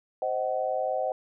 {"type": "chord", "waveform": "sine", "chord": "C diminished", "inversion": "none", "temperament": "just", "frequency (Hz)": [523.3, 627.9, 753.5], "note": ["C5", "Eb5", "Gb5"], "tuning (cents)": [0, 16, 31], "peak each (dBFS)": -30, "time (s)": [0.22, 1.12], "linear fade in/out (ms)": 2, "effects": []}